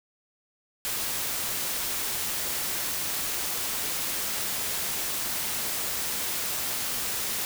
white noise, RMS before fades -30 dBFS, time 0.85-7.45 s, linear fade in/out 0 ms, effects none

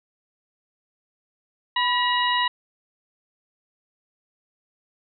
harmonic tone with a mistuned harmonic, 960 Hz, B5, 49 cents flat, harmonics 1 / 2 / 3 / 4, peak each -22 / -25 / -27 / -28 dBFS, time 1.76-2.48 s, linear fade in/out 5 ms, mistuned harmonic 1, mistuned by +56 cents, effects none

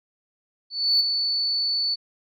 sine tone with ADSR envelope, 4473 Hz, C#8, 15 cents sharp, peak -14 dBFS, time 0.7-1.96 s, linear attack 300 ms, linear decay 15 ms, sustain -7 dB, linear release 26 ms, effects tanh soft clip ceiling -11 dBFS

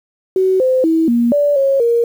sine tone with pitch steps, 376.7 / 516 / 324.1 / 236.6 / 580 / 546 / 469 Hz, F#4 / C5 / E4 / A#3 / D5 / C#5 / A#4, +31 / -24 / -29 / +26 / -22 / -26 / +11 cents, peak -10 dBFS, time 0.36-2.04 s, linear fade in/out 2 ms, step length 240 ms, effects 7-bit

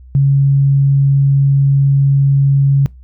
sine tone, 138.59 Hz, C#3, in tune, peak -7 dBFS, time 0.15-2.86 s, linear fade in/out 0 ms, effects noise-tail reverb RT60 0.2 s tail -23 dB re dry + added 63 Hz sine -35 dBFS peak until 3.03 s

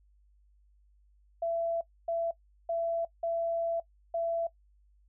sine tone bursts at uneven times, 670 Hz, E5, 28 cents sharp, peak -28 dBFS, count 5, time 1.42-1.81 / 2.08-2.31 / 2.69-3.05 / 3.23-3.8 / 4.14-4.47 s, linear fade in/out 5 ms, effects noise-tail reverb RT60 0.1 s tail -18 dB re dry + added 50 Hz sine -61 dBFS peak until 5.08 s

